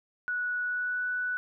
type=tone with pitch glide; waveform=sine; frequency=1470 to 1484.5 Hz; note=F#6 to F#6; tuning=-12 to +5 cents; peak=-28 dBFS; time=0.28-1.37 s; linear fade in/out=0 ms; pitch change=+17 cents; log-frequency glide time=0.63-1.07 s; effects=none